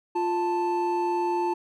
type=tone pair together; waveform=triangle; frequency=350 / 881.9 Hz; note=F4 / A5; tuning=+4 / +4 cents; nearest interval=octave + major third; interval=1600 cents; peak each=-24 dBFS; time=0.15-1.54 s; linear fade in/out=10 ms; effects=none